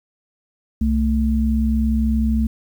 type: tone pair together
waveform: sine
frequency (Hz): 65 / 221.8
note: C2 / A3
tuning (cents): -11 / +14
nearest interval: octave + major sixth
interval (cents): 2125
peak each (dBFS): -18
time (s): 0.81-2.47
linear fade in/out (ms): 5
effects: 8-bit